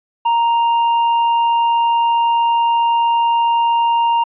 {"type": "tone with tanh clipping", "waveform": "sine", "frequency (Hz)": 932.3, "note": "A#5", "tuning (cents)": 0, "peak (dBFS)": -13, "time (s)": [0.25, 4.24], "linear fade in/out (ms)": 10, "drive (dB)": 6, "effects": ["resampled to 8000 Hz"]}